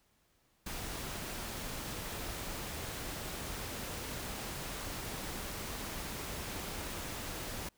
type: noise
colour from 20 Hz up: pink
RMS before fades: -41 dBFS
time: 0.66-7.69 s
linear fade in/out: 5 ms
effects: pink hiss -72 dBFS RMS until 7.77 s